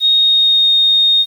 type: tone with pitch glide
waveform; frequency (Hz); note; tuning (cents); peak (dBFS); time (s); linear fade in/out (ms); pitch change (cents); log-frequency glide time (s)
sine; 3729 to 3701; A#7 to A#7; 0 to -13; -8; 0-1.26; 50; -13; 0.14-0.7
effects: 7-bit